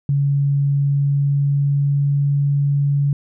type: tone with pitch glide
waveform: sine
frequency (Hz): 140.9 to 141.96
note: C#3 to C#3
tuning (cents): +29 to +42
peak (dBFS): -14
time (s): 0.09-3.13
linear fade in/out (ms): 2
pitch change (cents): +13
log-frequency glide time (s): 0.67-2.31
effects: none